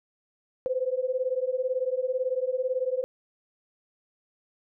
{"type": "beating tone pair", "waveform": "sine", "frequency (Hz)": [504, 522], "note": ["B4", "C5"], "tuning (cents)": [35, -4], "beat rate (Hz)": 18, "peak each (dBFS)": -28, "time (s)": [0.66, 3.04], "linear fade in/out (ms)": 0, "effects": []}